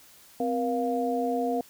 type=tone cluster; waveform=sine; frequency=258.6 / 476.2 / 701 Hz; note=C4 / A#4 / F5; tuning=-20 / +37 / +6 cents; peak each=-29 dBFS; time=0.4-1.61 s; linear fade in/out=2 ms; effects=white hiss -54 dBFS RMS until 1.69 s